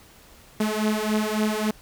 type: beating tone pair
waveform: sawtooth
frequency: 212.7 / 216.3 Hz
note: G#3 / A3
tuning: +42 / -29 cents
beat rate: 3.6 Hz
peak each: -21 dBFS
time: 0.6-1.71 s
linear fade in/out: 5 ms
effects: pink hiss -51 dBFS RMS until 1.81 s